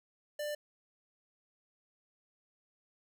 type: tone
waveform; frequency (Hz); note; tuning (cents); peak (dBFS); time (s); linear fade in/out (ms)
square; 593; D5; +17; -36; 0.39-0.55; 5
effects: none